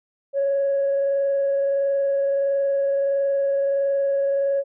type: tone with frequency modulation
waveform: sine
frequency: 554.4 Hz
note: C#5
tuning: in tune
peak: -17 dBFS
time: 0.33-4.64 s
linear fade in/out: 50 ms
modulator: 21.5 Hz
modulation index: 0.2
effects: tanh soft clip ceiling -15 dBFS